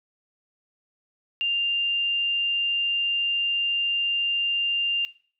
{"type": "tone", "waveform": "sine", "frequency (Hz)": 2794, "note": "F7", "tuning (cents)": 0, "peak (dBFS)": -22, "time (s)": [1.41, 5.05], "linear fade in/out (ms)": 0, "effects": ["noise-tail reverb RT60 0.5 s tail -19 dB re dry"]}